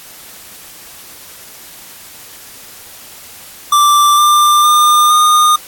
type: tone with pitch steps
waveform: square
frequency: 1174.7 / 1190.4 / 1206.3 / 1222.5 Hz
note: D6 / D6 / D6 / D#6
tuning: 0 / +23 / +46 / -31 cents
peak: -7 dBFS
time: 3.72-5.56 s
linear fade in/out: 5 ms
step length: 460 ms
effects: white hiss -35 dBFS RMS until 5.67 s + AAC 64 kbps